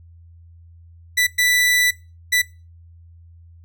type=tone bursts at uneven times; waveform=sawtooth; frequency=1977 Hz; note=B6; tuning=1 cent sharp; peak=-11 dBFS; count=3; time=1.17-1.27 / 1.38-1.91 / 2.32-2.42 s; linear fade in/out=10 ms; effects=noise-tail reverb RT60 0.3 s tail -21 dB re dry + added 84 Hz sine -43 dBFS peak until 3.64 s